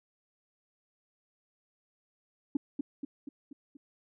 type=tone with echo; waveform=sine; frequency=282.2 Hz; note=C#4; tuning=31 cents sharp; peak=-23 dBFS; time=2.55-2.57 s; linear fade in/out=5 ms; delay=240 ms; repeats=5; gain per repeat=-5 dB; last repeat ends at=3.77 s; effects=tanh soft clip ceiling -20 dBFS